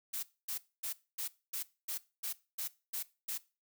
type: noise bursts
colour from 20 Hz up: blue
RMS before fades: -38 dBFS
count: 10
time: 0.13-3.38 s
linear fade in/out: 10 ms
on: 100 ms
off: 250 ms
effects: noise-tail reverb RT60 0.3 s tail -19 dB re dry